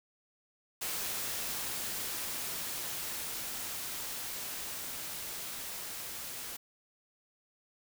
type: noise with level ramp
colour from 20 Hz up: white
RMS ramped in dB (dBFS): -36 to -42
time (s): 0.81-6.57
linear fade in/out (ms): 10
effects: none